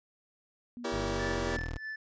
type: tone with vibrato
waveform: sine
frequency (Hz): 240.9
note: B3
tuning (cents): -43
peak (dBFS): -40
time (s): 0.77-1.59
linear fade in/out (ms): 0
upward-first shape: triangle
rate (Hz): 11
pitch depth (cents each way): 8
type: chord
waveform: sawtooth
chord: E diminished seventh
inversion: none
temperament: just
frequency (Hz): 329.6 / 395.6 / 474.7 / 569.6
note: E4 / G4 / Bb4 / Db5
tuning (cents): 0 / +16 / +31 / +47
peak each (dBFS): -34 / -33 / -34 / -35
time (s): 0.84-1.57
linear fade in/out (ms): 10
type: exponential sweep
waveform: 20% pulse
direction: down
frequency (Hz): 51.91 to 38.89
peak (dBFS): -30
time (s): 0.92-1.78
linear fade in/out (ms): 10
type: tone with tremolo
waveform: triangle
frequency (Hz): 1750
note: A6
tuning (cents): -10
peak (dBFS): -34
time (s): 1.19-1.96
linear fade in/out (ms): 5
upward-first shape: sine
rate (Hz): 3.2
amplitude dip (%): 85
effects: resampled to 16000 Hz